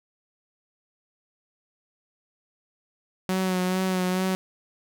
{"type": "tone with vibrato", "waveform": "sawtooth", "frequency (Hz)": 185.2, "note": "F#3", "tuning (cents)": 2, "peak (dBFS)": -19, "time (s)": [3.29, 4.35], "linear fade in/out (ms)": 0, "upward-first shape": "sine", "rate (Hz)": 2.3, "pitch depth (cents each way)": 28, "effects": []}